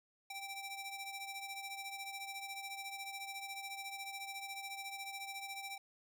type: ring-modulated tone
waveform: sawtooth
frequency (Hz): 1560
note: G6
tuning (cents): -9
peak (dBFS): -37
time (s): 0.3-5.78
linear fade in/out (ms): 5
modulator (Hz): 773
effects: none